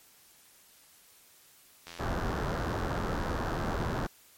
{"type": "click train", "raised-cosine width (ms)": 0.2, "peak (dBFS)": -26, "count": 187, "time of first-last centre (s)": [1.87, 4.061], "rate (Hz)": 84.9}
{"type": "low-pass noise", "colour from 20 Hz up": "pink", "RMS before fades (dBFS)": -32, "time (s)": [1.99, 4.07], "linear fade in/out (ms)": 10, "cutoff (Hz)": 1700, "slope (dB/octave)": 48}
{"effects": ["white hiss -59 dBFS RMS until 4.37 s", "MP3 64 kbps"]}